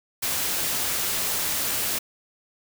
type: noise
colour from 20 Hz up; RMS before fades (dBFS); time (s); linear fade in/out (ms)
white; -26; 0.22-1.99; 10
effects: none